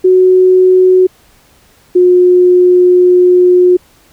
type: tone pair in turn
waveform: sine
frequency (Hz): 370 / 360.3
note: F#4 / F#4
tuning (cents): 0 / -46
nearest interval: unison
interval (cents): 46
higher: first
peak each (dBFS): -3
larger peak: neither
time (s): 0.04-1.07 / 1.95-3.77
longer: second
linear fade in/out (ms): 10
effects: pink hiss -47 dBFS RMS until 4.12 s